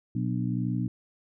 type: harmonic tone with a mistuned harmonic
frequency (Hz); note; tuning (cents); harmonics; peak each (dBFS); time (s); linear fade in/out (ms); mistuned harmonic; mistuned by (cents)
61.74; B1; 0; 2 / 3 / 4 / 5; -29 / -31 / -33 / -35; 0.15-0.88; 5; 5; -55
effects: none